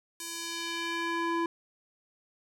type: tone with band-pass filter sweep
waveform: square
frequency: 336 Hz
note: E4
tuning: 33 cents sharp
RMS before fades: -33 dBFS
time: 0.2-1.46 s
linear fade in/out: 2 ms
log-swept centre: 9000 to 820 Hz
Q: 0.92
effects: none